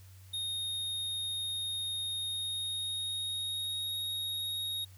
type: tone with pitch glide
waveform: square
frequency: 3708 to 3753 Hz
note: A#7 to A#7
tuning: -10 to +11 cents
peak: -34 dBFS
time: 0.33-4.85 s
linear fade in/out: 10 ms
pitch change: +21 cents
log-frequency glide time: 2.12-3.89 s
effects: added 94 Hz sine -51 dBFS peak until 4.97 s + white hiss -62 dBFS RMS until 4.97 s